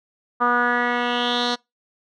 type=tone with low-pass filter sweep; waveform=10% pulse; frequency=242.5 Hz; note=B3; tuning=31 cents flat; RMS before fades=-21 dBFS; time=0.4-1.56 s; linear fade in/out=20 ms; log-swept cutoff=1200 to 4600 Hz; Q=4.4; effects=noise-tail reverb RT60 0.2 s tail -25 dB re dry